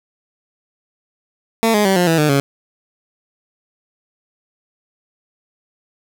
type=tone with pitch steps; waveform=15% pulse; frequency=226.3 / 208.7 / 192.51 / 177.55 / 163.76 / 151.04 / 139.3 Hz; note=A3 / G#3 / G3 / F3 / E3 / D3 / C#3; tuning=+49 / +9 / -31 / +29 / -11 / +49 / +9 cents; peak=-6 dBFS; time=1.63-2.4 s; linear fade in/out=0 ms; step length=110 ms; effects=none